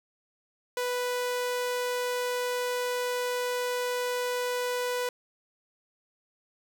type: tone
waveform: sawtooth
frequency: 493.9 Hz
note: B4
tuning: in tune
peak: -24 dBFS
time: 0.77-5.09 s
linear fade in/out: 2 ms
effects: none